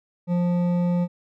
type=tone with hard clipping; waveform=sine; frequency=175.8 Hz; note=F3; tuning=12 cents sharp; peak=-21 dBFS; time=0.27-1.08 s; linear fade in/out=50 ms; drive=9 dB; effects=none